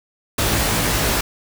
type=noise with comb filter; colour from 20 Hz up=pink; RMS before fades=-19 dBFS; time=0.38-1.21 s; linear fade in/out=5 ms; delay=18 ms; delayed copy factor=+1; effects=none